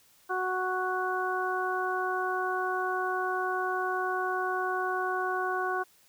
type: harmonic tone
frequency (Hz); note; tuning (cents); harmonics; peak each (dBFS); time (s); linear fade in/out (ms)
370; F#4; 0; 1 / 2 / 3 / 4; -33 / -33 / -33 / -33; 0.29-5.84; 20
effects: white hiss -62 dBFS RMS until 6.08 s